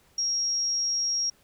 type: tone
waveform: sine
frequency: 5600 Hz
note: F8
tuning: 4 cents sharp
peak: -24 dBFS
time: 0.18-1.3 s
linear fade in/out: 5 ms
effects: pink hiss -62 dBFS RMS until 1.43 s